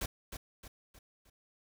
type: noise with echo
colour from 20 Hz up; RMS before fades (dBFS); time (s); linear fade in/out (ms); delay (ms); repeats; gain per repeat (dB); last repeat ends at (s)
pink; -36; 0.01-0.06; 5; 310; 4; -7; 1.3
effects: none